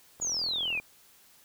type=click train; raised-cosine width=1 ms; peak=-32 dBFS; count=26; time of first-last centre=0.2-0.8 s; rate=41.7 Hz
type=exponential sweep; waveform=sine; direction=down; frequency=6980 to 2357 Hz; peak=-28 dBFS; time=0.21-0.8 s; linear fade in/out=10 ms
effects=white hiss -59 dBFS RMS until 1.44 s